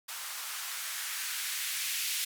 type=noise with band-pass filter sweep; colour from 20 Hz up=violet; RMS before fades=-36 dBFS; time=0.08-2.25 s; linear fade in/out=10 ms; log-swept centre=1000 to 2500 Hz; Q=1.3; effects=none